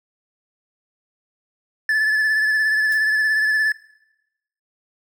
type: tone with vibrato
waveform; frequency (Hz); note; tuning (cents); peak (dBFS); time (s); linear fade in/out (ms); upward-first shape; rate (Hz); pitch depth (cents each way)
triangle; 1736; A6; -24; -14; 1.89-3.72; 2; sine; 17; 30
type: noise with exponential decay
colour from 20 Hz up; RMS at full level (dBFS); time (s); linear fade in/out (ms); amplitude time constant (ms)
blue; -33; 2.92-3.06; 0; 29
effects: noise-tail reverb RT60 0.9 s tail -20 dB re dry

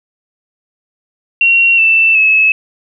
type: tone with pitch steps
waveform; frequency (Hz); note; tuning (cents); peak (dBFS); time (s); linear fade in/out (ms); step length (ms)
sine; 2740 / 2664 / 2589; F7 / E7 / E7; -34 / +18 / -32; -6; 1.41-2.52; 2; 370
effects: none

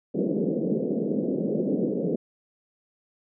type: band-pass noise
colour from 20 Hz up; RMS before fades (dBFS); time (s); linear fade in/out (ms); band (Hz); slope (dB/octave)
pink; -26; 0.14-2.16; 10; 170 to 520; 48
effects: none

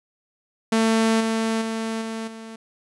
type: tone with level steps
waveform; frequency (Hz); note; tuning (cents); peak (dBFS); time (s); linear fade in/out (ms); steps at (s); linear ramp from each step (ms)
sawtooth; 223.8; A3; +30; -13 / -17 / -21 / -24 / -32; 0.72-2.56; 5; 1.2 / 1.61 / 2.01 / 2.27; 10
effects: resampled to 24000 Hz

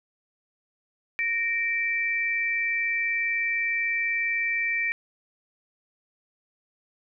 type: tone pair together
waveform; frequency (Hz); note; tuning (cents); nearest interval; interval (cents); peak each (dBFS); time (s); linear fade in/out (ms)
sine; 1852 / 2333; A#6 / D7; -12 / -12; major third; 400; -28 / -25; 1.19-4.92; 0
effects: none

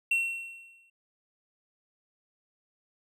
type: tone with exponential decay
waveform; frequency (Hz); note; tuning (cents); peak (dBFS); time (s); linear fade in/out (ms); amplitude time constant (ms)
triangle; 2720; F7; -46; -20; 0.11-0.9; 5; 170
effects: none

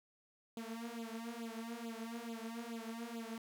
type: tone with flanger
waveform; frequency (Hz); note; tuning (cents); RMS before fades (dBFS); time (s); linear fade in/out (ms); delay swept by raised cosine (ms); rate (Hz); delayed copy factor
sawtooth; 230; A#3; -23; -45; 0.57-3.38; 2; 0.26 to 5.46; 2.3; +1
effects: none

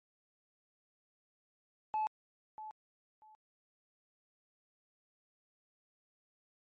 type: tone with echo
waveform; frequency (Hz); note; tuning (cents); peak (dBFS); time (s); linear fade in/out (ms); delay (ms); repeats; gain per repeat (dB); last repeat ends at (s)
sine; 863; A5; -34; -29; 1.94-2.07; 0; 640; 2; -14; 3.35
effects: tanh soft clip ceiling -29 dBFS + MP3 32 kbps

